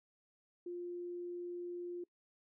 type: tone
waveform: sine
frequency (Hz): 351.3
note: F4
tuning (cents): +10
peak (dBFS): -40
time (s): 0.66-2.04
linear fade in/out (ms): 5
effects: noise-tail reverb RT60 0.1 s tail -23 dB re dry